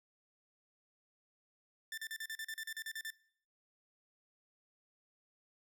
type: tone bursts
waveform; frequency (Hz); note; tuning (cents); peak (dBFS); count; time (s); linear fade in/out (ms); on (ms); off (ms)
sawtooth; 1777; A6; +17; -37; 13; 1.92-3.104; 2; 56; 38
effects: noise-tail reverb RT60 0.6 s tail -21 dB re dry

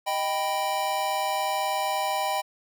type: chord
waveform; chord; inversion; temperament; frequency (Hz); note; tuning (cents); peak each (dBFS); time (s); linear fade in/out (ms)
square; Eb augmented; none; equal; 622.3 / 784 / 987.8; Eb5 / G5 / B5; 0 / 0 / 0; -32 / -28 / -31; 0.06-2.42; 20
effects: none

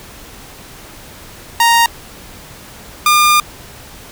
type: tone pair in turn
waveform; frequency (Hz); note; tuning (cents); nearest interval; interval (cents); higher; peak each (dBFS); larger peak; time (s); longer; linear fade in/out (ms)
sawtooth; 932.3 / 1205.7; A#5 / D6; 0 / +45; major third; 445; second; -4; neither; 1.6-1.86 / 3.06-3.4; second; 2
effects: pink hiss -36 dBFS RMS until 4.11 s

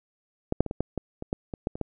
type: clicks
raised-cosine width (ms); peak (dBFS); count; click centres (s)
2; -11 / -6 / -19 / -18 / -12 / -15 / -21 / -13 / -20 / -13 / -22 / -15; 12; 0.524 / 0.606 / 0.663 / 0.711 / 0.806 / 0.977 / 1.224 / 1.329 / 1.538 / 1.671 / 1.755 / 1.813
effects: none

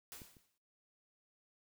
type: noise with exponential decay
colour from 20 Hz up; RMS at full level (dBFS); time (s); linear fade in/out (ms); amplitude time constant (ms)
white; -48; 0.12-0.58; 0; 100
type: clicks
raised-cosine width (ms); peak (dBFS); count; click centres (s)
3; -40 / -49; 2; 0.218 / 0.368
effects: noise-tail reverb RT60 0.4 s tail -19 dB re dry

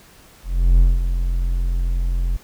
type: tone with ADSR envelope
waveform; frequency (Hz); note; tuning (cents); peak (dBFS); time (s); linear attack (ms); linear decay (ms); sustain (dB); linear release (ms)
triangle; 43.62; F1; -1; -6; 0.43-2.37; 360; 200; -9; 10
effects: pink hiss -48 dBFS RMS until 2.43 s

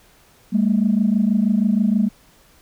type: tone pair together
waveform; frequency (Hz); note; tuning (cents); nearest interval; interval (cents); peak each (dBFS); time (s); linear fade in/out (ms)
sine; 200.7 / 227; G3 / A#3; +41 / -46; major second; 213; -16 / -17; 0.52-2.09; 20
effects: tanh soft clip ceiling -8 dBFS + pink hiss -53 dBFS RMS until 2.61 s

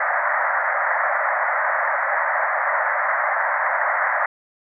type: band-pass noise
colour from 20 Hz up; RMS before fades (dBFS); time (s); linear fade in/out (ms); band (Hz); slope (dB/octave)
white; -21; 0-4.26; 5; 560 to 2000; 96
effects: none

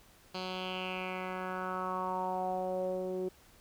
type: tone with low-pass filter sweep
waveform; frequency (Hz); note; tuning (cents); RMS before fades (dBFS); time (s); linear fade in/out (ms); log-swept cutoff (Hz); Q
10% pulse; 185; F#3; 0; -36; 0.34-3.29; 10; 4200 to 390; 4.2
effects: pink hiss -61 dBFS RMS until 3.6 s

